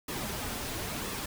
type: noise with flanger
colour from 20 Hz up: pink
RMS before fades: -36 dBFS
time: 0.08-1.26 s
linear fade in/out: 5 ms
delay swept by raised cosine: 1.3 to 6.3 ms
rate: 0.99 Hz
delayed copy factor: -0.5
effects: none